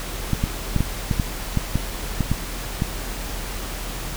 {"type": "clicks", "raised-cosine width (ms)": 5, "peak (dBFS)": -7, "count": 11, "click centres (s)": [0.333, 0.439, 0.763, 0.806, 1.112, 1.198, 1.573, 1.756, 2.207, 2.316, 2.821], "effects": ["added 41 Hz sine -30 dBFS peak until 4.16 s", "pink hiss -32 dBFS RMS until 4.16 s"]}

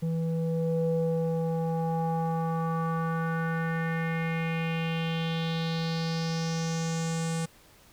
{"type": "tone with low-pass filter sweep", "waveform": "square", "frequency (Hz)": 164, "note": "E3", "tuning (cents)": -9, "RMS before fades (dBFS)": -29, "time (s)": [0.02, 7.46], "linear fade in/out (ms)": 10, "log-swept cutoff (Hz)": [340, 8600], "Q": 3.8, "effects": ["pink hiss -57 dBFS RMS until 7.92 s"]}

